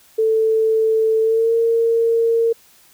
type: tone with pitch glide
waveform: sine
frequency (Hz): 442.4 to 459.1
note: A4 to A#4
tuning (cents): +9 to -26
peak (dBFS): -13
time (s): 0.18-2.53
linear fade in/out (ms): 10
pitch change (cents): +65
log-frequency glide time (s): 1.21-1.54
effects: white hiss -51 dBFS RMS until 2.93 s